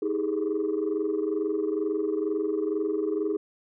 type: tone cluster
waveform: sine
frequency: 316.3 / 400.4 / 422.6 Hz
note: D#4 / G4 / G#4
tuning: +29 / +37 / +30 cents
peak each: -28 dBFS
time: 0.02-3.37 s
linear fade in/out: 5 ms
effects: tanh soft clip ceiling -19 dBFS